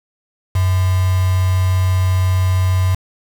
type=tone with quantisation; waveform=sine; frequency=92.6 Hz; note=F#2; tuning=2 cents sharp; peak=-12 dBFS; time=0.55-2.95 s; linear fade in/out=5 ms; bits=4; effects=none